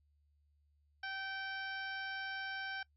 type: harmonic tone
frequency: 775 Hz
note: G5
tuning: 20 cents flat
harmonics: 1 / 2 / 3 / 4 / 5 / 6 / 7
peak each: -47 / -41 / -51 / -50 / -57 / -56 / -54 dBFS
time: 1.03-2.83 s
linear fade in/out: 5 ms
effects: noise-tail reverb RT60 0.1 s tail -22 dB re dry + added 73 Hz sine -70 dBFS peak until 2.96 s